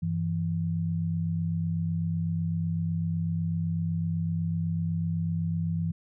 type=tone pair together; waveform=sine; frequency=97.7 / 165.67 Hz; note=G2 / E3; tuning=-5 / +9 cents; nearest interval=major sixth; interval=914 cents; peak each=-31 / -27 dBFS; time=0.02-5.92 s; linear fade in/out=10 ms; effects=none